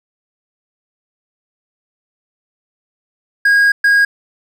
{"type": "tone bursts at uneven times", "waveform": "triangle", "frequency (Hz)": 1636, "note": "G#6", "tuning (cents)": -26, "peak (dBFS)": -6, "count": 2, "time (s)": [[3.45, 3.72], [3.84, 4.05]], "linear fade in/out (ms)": 5, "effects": []}